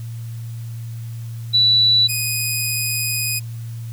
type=tone pair in turn; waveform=sine / 10% pulse; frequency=3951 / 2494 Hz; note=B7 / D#7; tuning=0 / +3 cents; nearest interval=minor sixth; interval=797 cents; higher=first; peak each=-11 dBFS; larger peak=neither; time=1.53-2.08 / 2.08-3.4 s; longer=second; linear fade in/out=20 ms; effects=added 115 Hz sine -27 dBFS peak until 3.92 s + white hiss -48 dBFS RMS until 3.92 s

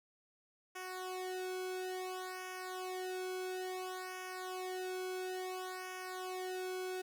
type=tone with flanger; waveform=sawtooth; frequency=370 Hz; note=F#4; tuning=in tune; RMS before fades=-42 dBFS; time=0.75-7.02 s; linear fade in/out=10 ms; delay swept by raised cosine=0.24 to 1.07 ms; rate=0.58 Hz; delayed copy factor=-0.95; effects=none

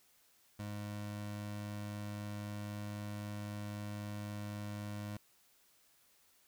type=tone; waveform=25% pulse; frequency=103.83 Hz; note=G#2; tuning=in tune; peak=-37 dBFS; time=0.59-5.17 s; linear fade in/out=5 ms; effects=white hiss -69 dBFS RMS until 6.47 s

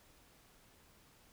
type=silence; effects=pink hiss -65 dBFS RMS until 1.32 s

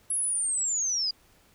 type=linear sweep; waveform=sine; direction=down; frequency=10920 to 4780 Hz; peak=-25 dBFS; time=0.1-1.11 s; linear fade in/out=5 ms; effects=pink hiss -61 dBFS RMS until 1.54 s

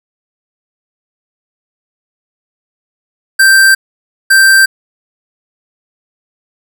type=tone pair in turn; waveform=square; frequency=1568 / 1568 Hz; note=G6 / G6; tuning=0 / 0 cents; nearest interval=unison; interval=0 cents; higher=neither; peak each=-4 dBFS; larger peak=neither; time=3.39-3.75 / 4.3-4.66 s; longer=neither; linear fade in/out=10 ms; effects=none

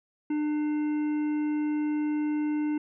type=harmonic tone; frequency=300 Hz; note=D4; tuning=37 cents sharp; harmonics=1 / 3 / 5 / 7 / 9; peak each=-25 / -43 / -49 / -48 / -52 dBFS; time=0.3-2.78 s; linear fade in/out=5 ms; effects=none

